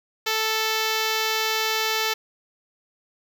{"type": "tone with notch filter", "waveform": "5% pulse", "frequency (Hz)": 440, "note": "A4", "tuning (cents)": 0, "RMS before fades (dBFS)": -24, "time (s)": [0.26, 2.14], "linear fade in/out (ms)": 10, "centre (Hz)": 10000, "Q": 2, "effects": []}